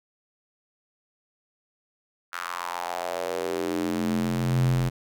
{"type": "tone with high-pass filter sweep", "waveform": "square", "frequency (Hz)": 43.65, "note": "F1", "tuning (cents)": 0, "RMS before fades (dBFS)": -27, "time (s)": [2.32, 4.9], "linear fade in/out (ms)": 20, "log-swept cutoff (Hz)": [1400, 97], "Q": 3.5, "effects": []}